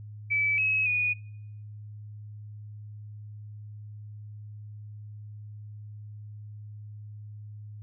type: tone with pitch steps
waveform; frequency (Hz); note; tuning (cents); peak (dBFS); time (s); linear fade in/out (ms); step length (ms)
sine; 2302 / 2562 / 2465; D7 / E7 / D#7; -35 / -50 / -17; -23; 0.3-1.14; 20; 280
effects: noise-tail reverb RT60 0.8 s tail -25 dB re dry + added 105 Hz sine -40 dBFS peak until 7.82 s